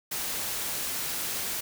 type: noise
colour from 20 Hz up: white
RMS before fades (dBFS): -32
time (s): 0.11-1.61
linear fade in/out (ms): 10
effects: none